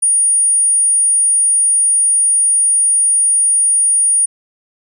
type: tone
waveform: sine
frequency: 9550 Hz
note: D9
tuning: 28 cents sharp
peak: -9 dBFS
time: 0.02-4.26 s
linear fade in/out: 10 ms
effects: none